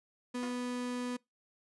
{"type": "tone", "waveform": "35% pulse", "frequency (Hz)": 246.9, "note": "B3", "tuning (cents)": 0, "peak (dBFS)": -33, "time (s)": [0.34, 1.17], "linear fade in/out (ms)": 10}
{"type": "tone with exponential decay", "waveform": "10% pulse", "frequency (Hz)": 356.9, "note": "F4", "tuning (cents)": 38, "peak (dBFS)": -33, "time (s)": [0.43, 0.66], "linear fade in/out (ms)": 0, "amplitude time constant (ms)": 49}
{"effects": ["noise-tail reverb RT60 0.2 s tail -24 dB re dry", "resampled to 24000 Hz"]}